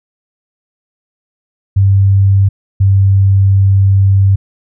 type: tone pair in turn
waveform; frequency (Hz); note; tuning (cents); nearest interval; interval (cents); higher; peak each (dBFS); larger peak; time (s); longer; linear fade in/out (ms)
sine; 98 / 97.59; G2 / G2; 0 / -7; unison; 7; first; -5; neither; 1.76-2.49 / 2.8-4.36; second; 10
effects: none